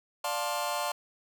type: chord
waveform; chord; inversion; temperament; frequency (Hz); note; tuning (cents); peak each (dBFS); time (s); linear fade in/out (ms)
sawtooth; D minor seventh; none; just; 587.3 / 704.8 / 881 / 1057.2; D5 / F5 / A5 / C6; 0 / +16 / +2 / +18; -31; 0.24-0.92; 5
effects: none